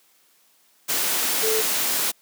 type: tone in noise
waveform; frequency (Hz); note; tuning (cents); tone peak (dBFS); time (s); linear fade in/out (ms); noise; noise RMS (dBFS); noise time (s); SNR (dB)
sine; 440; A4; 0; -22; 1.42-1.62; 20; white; -23; 0.88-2.12; -2
effects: white hiss -60 dBFS RMS until 2.21 s + high-pass 200 Hz 12 dB/octave